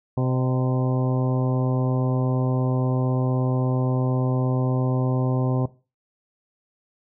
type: harmonic tone with a mistuned harmonic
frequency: 128.6 Hz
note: C3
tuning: 30 cents flat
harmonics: 1 / 2 / 3 / 4 / 5 / 6 / 7 / 8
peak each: -21 / -27 / -31 / -33 / -35 / -37 / -38 / -39 dBFS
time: 0.17-5.66 s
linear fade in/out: 5 ms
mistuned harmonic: 5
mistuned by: -44 cents
effects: noise-tail reverb RT60 0.3 s tail -17 dB re dry